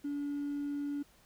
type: tone with hard clipping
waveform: triangle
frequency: 287.1 Hz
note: D4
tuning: 39 cents flat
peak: -34 dBFS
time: 0.04-1.03 s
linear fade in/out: 10 ms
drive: 4 dB
effects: pink hiss -64 dBFS RMS until 1.25 s